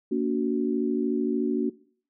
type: chord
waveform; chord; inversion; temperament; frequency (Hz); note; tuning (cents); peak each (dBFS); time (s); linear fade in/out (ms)
sine; Bb augmented; none; equal with one note detuned; 233.1 / 286.5 / 370; Bb3 / D4 / F#4; 0 / -43 / 0; -27; 0.11-1.7; 10
effects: noise-tail reverb RT60 0.5 s tail -20 dB re dry